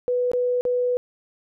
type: tone with dropouts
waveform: sine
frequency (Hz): 493.9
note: B4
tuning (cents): 0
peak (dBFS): -19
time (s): 0.08-0.97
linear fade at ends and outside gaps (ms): 0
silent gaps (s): 0.316-0.334 / 0.61-0.652
effects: none

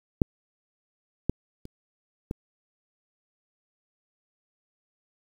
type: clicks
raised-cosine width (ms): 3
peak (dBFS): -6 / -10 / -28 / -17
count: 4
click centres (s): 0.218 / 1.296 / 1.654 / 2.311
effects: 8-bit

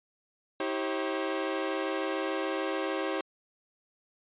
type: tone cluster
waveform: sawtooth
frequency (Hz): 320.9 / 387.8 / 539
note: E4 / G4 / C#5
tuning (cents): -46 / -19 / -49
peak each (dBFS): -30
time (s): 0.6-3.21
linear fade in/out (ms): 2
effects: resampled to 8000 Hz

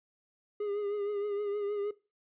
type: tone with vibrato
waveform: triangle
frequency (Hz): 410.1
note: G#4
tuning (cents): -22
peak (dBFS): -29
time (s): 0.6-1.91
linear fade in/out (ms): 5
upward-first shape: triangle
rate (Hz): 6.4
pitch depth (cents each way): 49
effects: noise-tail reverb RT60 0.3 s tail -20 dB re dry + resampled to 8000 Hz

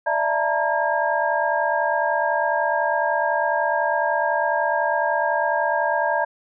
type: tone cluster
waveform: sine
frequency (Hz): 592 / 666 / 896 / 946 / 1621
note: D5 / E5 / A5 / A#5 / G#6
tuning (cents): +14 / +18 / +31 / +25 / -42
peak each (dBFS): -25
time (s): 0.06-6.25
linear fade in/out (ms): 10
effects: none

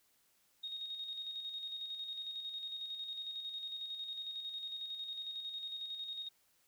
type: tone with tremolo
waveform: sine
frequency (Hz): 3729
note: A#7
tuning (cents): 0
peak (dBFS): -39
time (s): 0.63-6.29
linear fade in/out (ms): 10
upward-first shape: square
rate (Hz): 11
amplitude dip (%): 40
effects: white hiss -73 dBFS RMS until 6.67 s

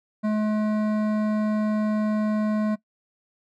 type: tone with hard clipping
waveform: sine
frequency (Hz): 213.4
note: G#3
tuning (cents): +47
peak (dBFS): -23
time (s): 0.23-2.76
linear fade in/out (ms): 20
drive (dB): 13
effects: noise-tail reverb RT60 0.1 s tail -20 dB re dry

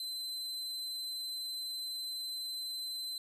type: tone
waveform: 40% pulse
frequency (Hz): 4056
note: B7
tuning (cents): +45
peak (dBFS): -36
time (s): 0-3.18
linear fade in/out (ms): 2
effects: resampled to 32000 Hz

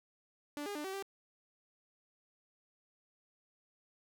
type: tone with pitch steps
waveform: sawtooth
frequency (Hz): 292.4 / 407.6 / 297.9 / 382.9 / 392.5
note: D4 / G#4 / D4 / G4 / G4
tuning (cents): -7 / -32 / +25 / -41 / +2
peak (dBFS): -35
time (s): 0.57-1.025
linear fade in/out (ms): 0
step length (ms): 91
effects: none

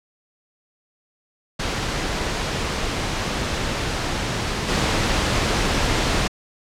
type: noise with level steps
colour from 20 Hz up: pink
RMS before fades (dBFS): -24 / -20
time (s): 1.59-6.28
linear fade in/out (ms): 10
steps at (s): 4.68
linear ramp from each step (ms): 10
effects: low-pass 6000 Hz 12 dB/octave

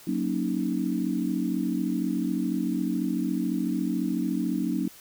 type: chord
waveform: sine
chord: D# minor seventh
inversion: first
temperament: equal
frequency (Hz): 185 / 233.1 / 277.2 / 311.1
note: F#3 / A#3 / C#4 / D#4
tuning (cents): 0 / 0 / 0 / 0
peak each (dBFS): -30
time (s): 0.07-4.88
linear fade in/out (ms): 5
effects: white hiss -50 dBFS RMS until 5 s

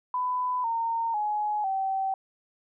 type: tone with pitch steps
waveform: sine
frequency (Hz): 1000 / 917 / 840.9 / 771.1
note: B5 / A#5 / G#5 / G5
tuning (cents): +21 / -29 / +21 / -29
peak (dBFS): -25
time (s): 0.14-2.14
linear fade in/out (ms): 2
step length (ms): 500
effects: none

